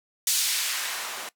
blue noise with band-pass filter sweep, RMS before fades -28 dBFS, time 0.27-1.29 s, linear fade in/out 2 ms, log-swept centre 5100 to 540 Hz, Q 0.72, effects noise-tail reverb RT60 0.1 s tail -19 dB re dry

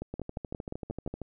two click trains, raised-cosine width 2 ms, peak -23 / -22 dBFS, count 15 / 7, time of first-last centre 0.14-1.217 / 0.02-1.076 s, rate 13 / 5.68 Hz, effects none

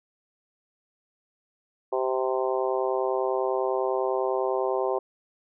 harmonic tone, 130 Hz, C3, 11 cents flat, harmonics 3 / 4 / 5 / 6 / 7 / 8, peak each -27 / -29 / -31 / -33 / -34 / -35 dBFS, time 1.92-4.99 s, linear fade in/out 10 ms, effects none

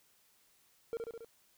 triangle tone with echo, 460.1 Hz, A#4, 23 cents flat, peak -32 dBFS, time 0.93-0.97 s, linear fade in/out 0 ms, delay 69 ms, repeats 4, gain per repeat -3 dB, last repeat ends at 1.246 s, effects white hiss -69 dBFS RMS until 1.57 s

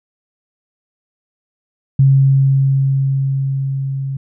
sine tone with level ramp, 135.9 Hz, C#3, 34 cents flat, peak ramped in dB -6 to -19 dBFS, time 1.99-4.17 s, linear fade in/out 5 ms, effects none

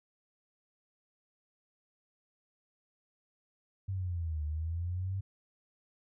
sine linear two-way sweep, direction down then up, 98 to 74.6 to 98 Hz, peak -32 dBFS, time 3.88-5.21 s, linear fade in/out 10 ms, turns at 4.44 s, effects none

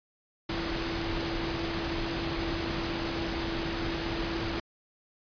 sine tone in noise, 333.6 Hz, E4, 21 cents sharp, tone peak -34 dBFS, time 0.49-4.6 s, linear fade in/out 5 ms, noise pink, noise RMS -33 dBFS, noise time 0.49-4.6 s, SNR -4 dB, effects resampled to 11025 Hz

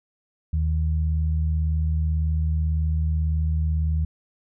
sine tone pair together, 78.15 / 156.3 Hz, D#2 / D#3, +8 / +8 cents, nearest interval octave, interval 1200 cents, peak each -20 / -29 dBFS, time 0.53-4.05 s, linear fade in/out 5 ms, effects none

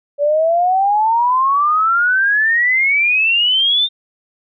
sine exponential sweep, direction up, 568 to 3636 Hz, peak -11 dBFS, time 0.18-3.89 s, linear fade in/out 50 ms, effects none

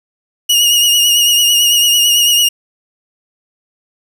sawtooth tone with vibrato, 2876 Hz, F#7, 50 cents flat, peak -5 dBFS, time 0.49-2.49 s, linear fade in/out 10 ms, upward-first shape triangle, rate 9 Hz, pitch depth 47 cents each way, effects none

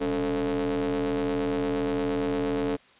40% pulse ring-modulated tone, 81.4 Hz, E2, 21 cents flat, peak -21 dBFS, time 0-2.77 s, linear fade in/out 20 ms, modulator 362 Hz, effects white hiss -56 dBFS RMS until 2.99 s + resampled to 8000 Hz

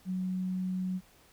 sine tone, 185 Hz, F#3, in tune, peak -30 dBFS, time 0.05-1.01 s, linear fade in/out 50 ms, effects pink hiss -61 dBFS RMS until 1.32 s

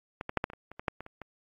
clicks, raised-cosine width 0.5 ms, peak -20 / -19 / -11 / -13 / -28 / -29 / -29 / -24 / -13 / -25 / -30 / -26 dBFS, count 12, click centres 0.211 / 0.294 / 0.373 / 0.441 / 0.501 / 0.534 / 0.716 / 0.795 / 0.882 / 1.006 / 1.064 / 1.217 s, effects AAC 32 kbps

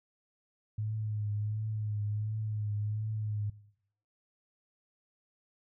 sine tone with vibrato, 106.4 Hz, G#2, 42 cents sharp, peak -31 dBFS, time 0.78-3.5 s, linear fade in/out 5 ms, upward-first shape triangle, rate 1.4 Hz, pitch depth 47 cents each way, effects noise-tail reverb RT60 0.7 s tail -19 dB re dry

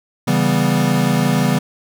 square chord, C# half-diminished seventh, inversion none, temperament equal, 138.59 / 164.81 / 196 / 246.9 Hz, C#3 / E3 / G3 / B3, 0 / 0 / 0 / 0 cents, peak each -20 dBFS, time 0.27-1.59 s, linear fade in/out 10 ms, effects none

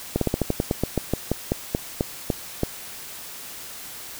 slowing click train, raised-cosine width 2 ms, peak -7 dBFS, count 17, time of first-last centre 0.16-2.634 s, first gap 53 ms, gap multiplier 1.13, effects white hiss -38 dBFS RMS until 4.19 s

